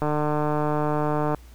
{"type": "click train", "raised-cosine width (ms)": 1, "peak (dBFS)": -11, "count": 200, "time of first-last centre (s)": [0.02, 1.347], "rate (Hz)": 150, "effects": ["added 60 Hz sine -44 dBFS peak until 1.54 s", "pink hiss -55 dBFS RMS until 1.54 s"]}